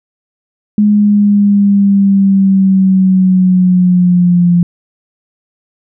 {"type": "linear sweep", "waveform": "sine", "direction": "down", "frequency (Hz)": [209.3, 173.4], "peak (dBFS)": -5, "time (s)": [0.78, 4.63], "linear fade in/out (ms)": 2, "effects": []}